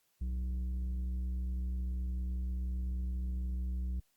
sine tone with tanh clipping, 62.4 Hz, B1, 19 cents sharp, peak -34 dBFS, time 0.21-4 s, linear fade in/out 5 ms, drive 7 dB, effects white hiss -75 dBFS RMS until 4.16 s + Opus 48 kbps

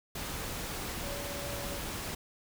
sine tone in noise, 568 Hz, C#5, 42 cents sharp, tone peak -42 dBFS, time 1.03-1.79 s, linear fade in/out 5 ms, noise pink, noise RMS -38 dBFS, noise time 0.15-2.15 s, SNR -7 dB, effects none

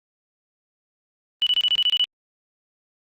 sine tone bursts, 2960 Hz, F#7, in tune, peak -16 dBFS, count 9, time 1.42-2.042 s, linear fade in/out 0 ms, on 46 ms, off 26 ms, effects Opus 32 kbps

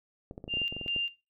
clicks, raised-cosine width 2 ms, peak -27 dBFS, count 12, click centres 0.311 / 0.379 / 0.441 / 0.479 / 0.539 / 0.571 / 0.617 / 0.725 / 0.766 / 0.813 / 0.862 / 0.963 s
sine tone with tremolo, 2794 Hz, F7, in tune, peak -28 dBFS, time 0.48-1.1 s, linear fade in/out 50 ms, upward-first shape square, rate 2.5 Hz, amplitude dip 65%
effects noise-tail reverb RT60 0.3 s tail -18 dB re dry

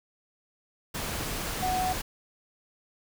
sine tone in noise, 740 Hz, F#5, in tune, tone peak -26 dBFS, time 1.62-1.93 s, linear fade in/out 10 ms, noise pink, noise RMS -33 dBFS, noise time 0.94-2.02 s, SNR +4 dB, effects none

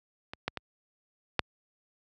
clicks, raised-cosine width 0.3 ms, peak -22 / -13 / -18 / -7 dBFS, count 4, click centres 0.335 / 0.48 / 0.573 / 1.393 s, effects high-pass 60 Hz 12 dB/octave

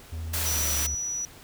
triangle tone with pitch glide, 81.2 to 74.03 Hz, E2 to D2, -26 to +14 cents, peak -29 dBFS, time 0.12-0.95 s, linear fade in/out 5 ms, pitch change -160 cents, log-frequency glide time 0.43-0.68 s
white noise, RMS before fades -29 dBFS, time 0.33-0.87 s, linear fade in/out 10 ms
sine tone, 5880 Hz, F#8, 12 cents flat, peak -28 dBFS, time 0.46-1.25 s, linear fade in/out 0 ms
effects pink hiss -49 dBFS RMS until 1.43 s

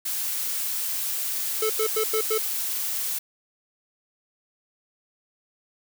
blue noise, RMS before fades -28 dBFS, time 0.05-3.19 s, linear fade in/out 10 ms
square tone bursts, 436.4 Hz, A4, 14 cents flat, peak -23 dBFS, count 5, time 1.62-2.381 s, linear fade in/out 5 ms, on 77 ms, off 94 ms
effects none

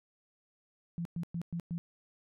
sine tone bursts, 170 Hz, F3, 46 cents flat, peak -33 dBFS, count 5, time 0.98-1.78 s, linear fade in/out 0 ms, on 72 ms, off 110 ms, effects none

